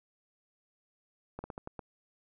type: slowing click train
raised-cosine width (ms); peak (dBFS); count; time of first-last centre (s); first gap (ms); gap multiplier
1; -26; 6; 1.39-1.792; 50; 1.24
effects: none